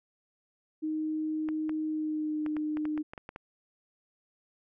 sine tone with pitch glide, 311.1 to 304.7 Hz, D#4 to D#4, 0 to -36 cents, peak -29 dBFS, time 0.82-3.03 s, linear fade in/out 20 ms, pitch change -36 cents, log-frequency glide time 1.85-2.43 s
clicks, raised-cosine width 0.5 ms, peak -26 dBFS, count 11, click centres 1.488 / 1.694 / 2.463 / 2.567 / 2.771 / 2.854 / 2.977 / 3.135 / 3.178 / 3.291 / 3.361 s
effects none

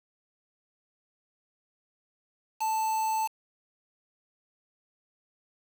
triangle tone with quantisation, 880 Hz, A5, in tune, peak -24 dBFS, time 2.6-3.28 s, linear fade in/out 20 ms, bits 6, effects none

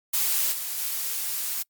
blue noise with level steps, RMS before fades -24 / -31 / -29 dBFS, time 0.13-1.63 s, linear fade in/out 10 ms, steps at 0.52 / 0.78 s, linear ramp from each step 2 ms, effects noise-tail reverb RT60 0.1 s tail -26 dB re dry + Opus 48 kbps

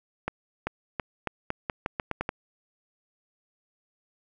accelerating click train, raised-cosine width 0.5 ms, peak -13 dBFS, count 11, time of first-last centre 0.28-2.291 s, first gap 390 ms, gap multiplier 0.84, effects none

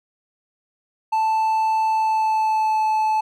triangle tone with pitch glide, 880 to 868.4 Hz, A5 to A5, 0 to -23 cents, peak -15 dBFS, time 1.12-3.21 s, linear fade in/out 10 ms, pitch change -23 cents, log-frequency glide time 1.87-2.84 s, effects none

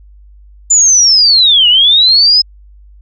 sine linear two-way sweep, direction down then up, 7140 to 2834 to 5150 Hz, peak -4 dBFS, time 0.7-2.42 s, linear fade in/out 10 ms, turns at 1.68 s, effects added 50 Hz sine -36 dBFS peak until 3.01 s

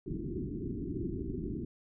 white low-pass noise, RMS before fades -37 dBFS, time 0.06-1.65 s, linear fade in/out 5 ms, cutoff 390 Hz, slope 96 dB/octave, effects none

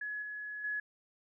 sine tone with level steps, 1692 Hz, G#6, 32 cents sharp, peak -36 / -39 / -33 dBFS, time 0.01-0.8 s, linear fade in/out 5 ms, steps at 0.22 / 0.64 s, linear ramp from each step 5 ms, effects none

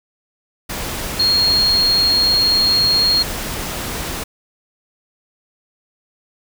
sine tone in noise, 4264 Hz, C8, 32 cents sharp, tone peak -12 dBFS, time 1.19-3.23 s, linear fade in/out 10 ms, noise pink, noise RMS -25 dBFS, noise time 0.69-4.24 s, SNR +10 dB, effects none

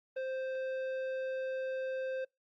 sine tone with tanh clipping, 523.3 Hz, C5, in tune, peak -36 dBFS, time 0.16-2.25 s, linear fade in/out 10 ms, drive 11 dB, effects noise-tail reverb RT60 0.2 s tail -26 dB re dry + Opus 32 kbps

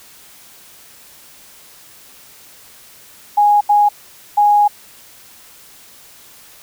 sine tone bursts at uneven times, 827 Hz, G#5, 8 cents flat, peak -8 dBFS, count 3, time 3.37-3.61 / 3.69-3.89 / 4.37-4.68 s, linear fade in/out 10 ms, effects white hiss -43 dBFS RMS until 6.62 s

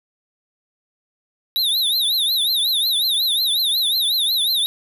square tone with vibrato, 3792 Hz, A#7, 29 cents sharp, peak -17 dBFS, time 1.56-4.66 s, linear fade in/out 0 ms, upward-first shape triangle, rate 5.5 Hz, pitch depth 190 cents each way, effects none

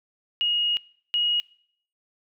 sine tone pair in turn, 2875 / 2888 Hz, F7 / F#7, +50 / -43 cents, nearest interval unison, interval 7 cents, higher second, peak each -20 dBFS, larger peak neither, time 0.41-0.77 / 1.14-1.4 s, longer first, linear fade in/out 0 ms, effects noise-tail reverb RT60 0.6 s tail -23 dB re dry

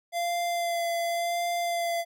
square tone with vibrato, 687 Hz, F5, 29 cents flat, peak -27 dBFS, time 0.12-2.05 s, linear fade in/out 50 ms, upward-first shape sine, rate 0.91 Hz, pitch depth 17 cents each way, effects none

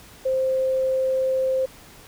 sine tone, 524 Hz, C5, 2 cents sharp, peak -19 dBFS, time 0.25-1.66 s, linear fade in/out 10 ms, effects pink hiss -47 dBFS RMS until 2.07 s

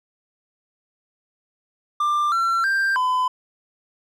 triangle tone with pitch steps, 1188 / 1355 / 1581 / 1011 Hz, D6 / E6 / G6 / B5, +20 / +47 / +14 / +40 cents, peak -16 dBFS, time 2-3.28 s, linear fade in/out 5 ms, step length 320 ms, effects none

